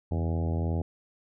harmonic tone with a mistuned harmonic, 82.4 Hz, E2, in tune, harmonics 1 / 2 / 3 / 4 / 5 / 6 / 7 / 8 / 9 / 10, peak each -27 / -33 / -37 / -39 / -41 / -43 / -44 / -45 / -46 / -47 dBFS, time 0.11-0.82 s, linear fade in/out 5 ms, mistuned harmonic 1, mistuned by +100 cents, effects none

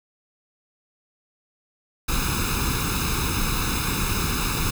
pink noise with comb filter, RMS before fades -24 dBFS, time 2.08-4.71 s, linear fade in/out 10 ms, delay 0.78 ms, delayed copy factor +0.85, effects none

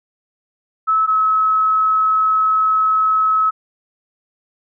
sine tone pair in turn, 1300 / 1288.8 Hz, E6 / E6, -24 / -39 cents, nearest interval unison, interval 15 cents, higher first, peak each -12 dBFS, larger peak neither, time 0.87-1.07 / 1.07-3.51 s, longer second, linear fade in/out 20 ms, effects none

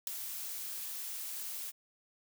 blue noise with ADSR envelope, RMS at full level -29 dBFS, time 0.07-1.72 s, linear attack 4 ms, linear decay 4 ms, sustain -12 dB, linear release 30 ms, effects none

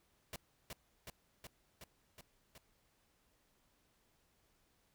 pink noise with echo, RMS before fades -45 dBFS, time 0.33-0.36 s, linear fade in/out 2 ms, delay 370 ms, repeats 6, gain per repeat -2 dB, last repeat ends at 2.58 s, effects pink hiss -75 dBFS RMS until 4.94 s

